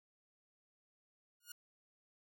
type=tone with exponential growth; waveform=5% pulse; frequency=1437 Hz; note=F6; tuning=49 cents sharp; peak=-33 dBFS; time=1.4-1.52 s; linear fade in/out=5 ms; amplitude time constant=25 ms; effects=none